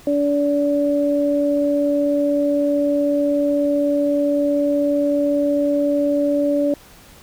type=tone pair together; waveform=sine; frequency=288 / 576 Hz; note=D4 / D5; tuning=-34 / -34 cents; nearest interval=octave; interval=1200 cents; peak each=-18 dBFS; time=0.07-6.74 s; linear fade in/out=2 ms; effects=pink hiss -46 dBFS RMS until 7.22 s